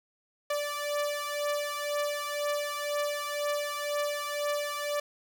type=beating tone pair; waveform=sawtooth; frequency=584 / 586 Hz; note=D5 / D5; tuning=-10 / -4 cents; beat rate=2 Hz; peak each=-28 / -30 dBFS; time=0.5-5 s; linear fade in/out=5 ms; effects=none